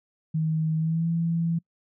sine tone with pitch glide, 158.3 to 166.84 Hz, D#3 to E3, +30 to +21 cents, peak -22 dBFS, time 0.34-1.59 s, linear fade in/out 10 ms, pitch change +91 cents, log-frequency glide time 0.77-1.08 s, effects noise-tail reverb RT60 0.1 s tail -26 dB re dry

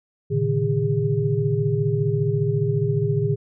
sine tone cluster, 113.4 / 138.4 / 153 / 406.2 Hz, A#2 / C#3 / D#3 / G#4, -47 / -2 / -29 / -38 cents, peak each -24 dBFS, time 0.3-3.36 s, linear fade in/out 20 ms, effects none

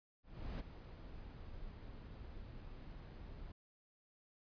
brown noise with ADSR envelope, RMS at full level -41 dBFS, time 0.23-3.52 s, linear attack 370 ms, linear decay 14 ms, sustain -10 dB, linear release 5 ms, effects resampled to 11025 Hz

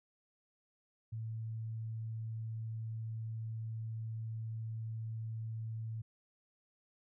sine tone, 111.8 Hz, A2, 28 cents sharp, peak -38 dBFS, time 1.12-6.02 s, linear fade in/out 10 ms, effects none

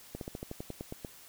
slowing click train, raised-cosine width 2 ms, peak -25 dBFS, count 11, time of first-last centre 0.15-1.048 s, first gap 62 ms, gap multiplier 1.08, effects white hiss -54 dBFS RMS until 1.28 s

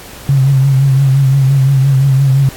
sine tone with vibrato, 135.5 Hz, C#3, 39 cents flat, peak -6 dBFS, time 0.29-2.49 s, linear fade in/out 2 ms, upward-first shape triangle, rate 5.8 Hz, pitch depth 61 cents each way, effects pink hiss -32 dBFS RMS until 2.56 s + AAC 64 kbps

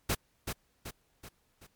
pink noise with echo, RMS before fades -29 dBFS, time 0.09-0.15 s, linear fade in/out 10 ms, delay 380 ms, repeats 4, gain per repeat -6 dB, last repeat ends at 1.67 s, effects pink hiss -72 dBFS RMS until 1.75 s + MP3 96 kbps

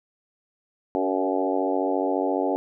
harmonic tone with a mistuned harmonic, 94.4 Hz, F#2, 35 cents sharp, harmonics 3 / 4 / 5 / 6 / 7 / 8 / 9, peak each -27 / -28 / -29 / -30 / -30 / -31 / -32 dBFS, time 0.95-2.56 s, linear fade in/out 0 ms, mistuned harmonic 5, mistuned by -18 cents, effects none

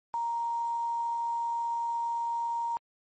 sine tone with quantisation, 934 Hz, A#5, 3 cents sharp, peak -28 dBFS, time 0.14-2.77 s, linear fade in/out 0 ms, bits 8, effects MP3 32 kbps

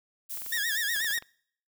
violet noise with tremolo, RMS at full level -36 dBFS, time 0.29-1.17 s, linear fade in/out 20 ms, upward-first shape sine, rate 5 Hz, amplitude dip 30%
clicks, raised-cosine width 0.3 ms, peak -29 dBFS, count 10, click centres 0.373 / 0.419 / 0.463 / 0.573 / 0.963 / 1.005 / 1.046 / 1.107 / 1.178 / 1.224 s
sawtooth tone with vibrato, 1760 Hz, A6, in tune, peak -24 dBFS, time 0.52-1.19 s, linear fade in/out 5 ms, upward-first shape sine, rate 8.2 Hz, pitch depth 130 cents each way
effects noise-tail reverb RT60 0.6 s tail -26 dB re dry

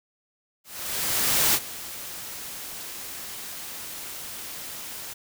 white noise with ADSR envelope, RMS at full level -20 dBFS, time 0.64-5.14 s, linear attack 900 ms, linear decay 52 ms, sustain -17 dB, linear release 14 ms, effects none

